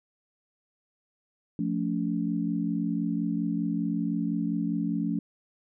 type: chord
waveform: sine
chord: F augmented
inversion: none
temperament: equal with one note detuned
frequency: 174.61 / 220 / 284.5 Hz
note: F3 / A3 / C#4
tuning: 0 / 0 / +45 cents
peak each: -30 dBFS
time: 1.59-5.19 s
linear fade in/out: 2 ms
effects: none